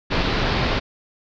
pink low-pass noise, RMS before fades -21 dBFS, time 0.1-0.8 s, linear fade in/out 20 ms, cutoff 4800 Hz, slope 48 dB/octave, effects none

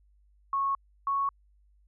sine tone pair in turn, 1100 / 1107.7 Hz, C#6 / C#6, -14 / -2 cents, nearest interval unison, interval 12 cents, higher second, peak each -25 / -25 dBFS, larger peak neither, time 0.53-0.75 / 1.07-1.29 s, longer neither, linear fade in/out 2 ms, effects added 50 Hz sine -60 dBFS peak until 1.87 s

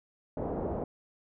white low-pass noise, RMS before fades -34 dBFS, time 0.37-0.84 s, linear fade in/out 2 ms, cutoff 690 Hz, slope 24 dB/octave, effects none

